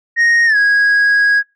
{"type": "tone with pitch glide", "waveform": "sine", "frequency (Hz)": [1864.7, 1651.7], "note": ["A#6", "G#6"], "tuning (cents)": [0, -10], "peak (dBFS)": -6, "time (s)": [0.16, 1.43], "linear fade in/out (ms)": 50, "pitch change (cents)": -210, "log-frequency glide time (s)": [0.46, 0.57], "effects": ["noise-tail reverb RT60 0.2 s tail -18 dB re dry", "tanh soft clip ceiling -8 dBFS"]}